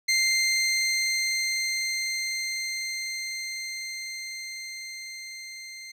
20% pulse tone with level ramp, 2092 Hz, C7, 1 cent flat, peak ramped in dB -15 to -34 dBFS, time 0.08-5.92 s, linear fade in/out 10 ms, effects low-pass 11000 Hz 12 dB/octave

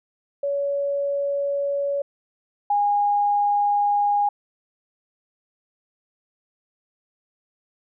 sine tone pair in turn, 564 / 819.2 Hz, C#5 / G#5, +30 / -24 cents, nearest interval tritone, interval 646 cents, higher second, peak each -21 / -17 dBFS, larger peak second, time 0.43-2.02 / 2.7-4.29 s, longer neither, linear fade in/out 5 ms, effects none

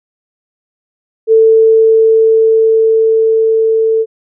sine tone with level ramp, 445.3 Hz, A4, 21 cents sharp, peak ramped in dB -3 to -8 dBFS, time 1.27-4.06 s, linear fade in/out 50 ms, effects none

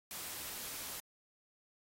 white noise, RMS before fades -44 dBFS, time 0.11-1 s, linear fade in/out 0 ms, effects AAC 48 kbps

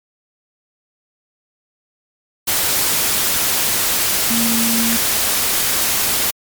sine tone in noise, 230 Hz, A#3, 23 cents flat, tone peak -18 dBFS, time 4.3-4.97 s, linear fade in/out 10 ms, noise white, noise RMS -17 dBFS, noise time 2.47-6.31 s, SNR -4 dB, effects MP3 96 kbps

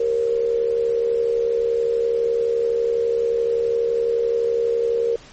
sine tone with amplitude modulation, 466.2 Hz, A#4, in tune, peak -14 dBFS, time 0-5.16 s, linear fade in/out 5 ms, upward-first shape sine, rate 71.8 Hz, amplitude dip 65%, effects pink hiss -45 dBFS RMS until 5.32 s + MP3 32 kbps

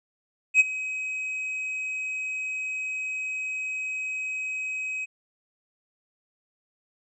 triangle tone with ADSR envelope, 2535 Hz, D#7, 32 cents sharp, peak -10 dBFS, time 0.54-5.06 s, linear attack 60 ms, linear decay 25 ms, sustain -17 dB, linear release 23 ms, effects resampled to 24000 Hz

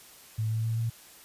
sine tone with pitch steps, 110 / 111.6 / 113.22 / 114.87 Hz, A2 / A2 / A2 / A#2, 0 / +25 / +50 / -25 cents, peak -26 dBFS, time 0.38-0.9 s, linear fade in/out 10 ms, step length 130 ms, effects white hiss -52 dBFS RMS until 1.24 s + resampled to 32000 Hz

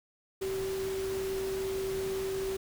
sine tone in noise, 384.1 Hz, G4, 35 cents flat, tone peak -31 dBFS, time 0.41-2.57 s, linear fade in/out 10 ms, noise pink, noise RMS -42 dBFS, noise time 0.41-2.57 s, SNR +8 dB, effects none

